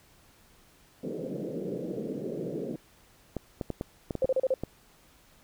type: band-pass noise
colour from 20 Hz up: white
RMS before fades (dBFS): -35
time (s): 1.03-2.76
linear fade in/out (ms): 5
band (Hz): 140 to 520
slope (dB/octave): 48
type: clicks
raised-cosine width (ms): 2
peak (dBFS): -18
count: 8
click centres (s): 3.367 / 3.612 / 3.703 / 3.811 / 4.108 / 4.153 / 4.245 / 4.636
type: tone bursts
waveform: sine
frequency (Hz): 523.3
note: C5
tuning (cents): 0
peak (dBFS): -22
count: 5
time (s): 4.22-4.54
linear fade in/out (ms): 2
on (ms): 36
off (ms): 35
effects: pink hiss -60 dBFS RMS until 5.43 s